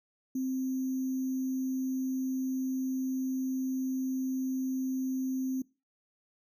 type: tone with sample-and-hold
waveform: sine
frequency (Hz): 261.6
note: C4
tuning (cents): 0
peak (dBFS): -29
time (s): 0.35-5.62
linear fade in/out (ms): 5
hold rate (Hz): 6300
effects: noise-tail reverb RT60 0.3 s tail -22 dB re dry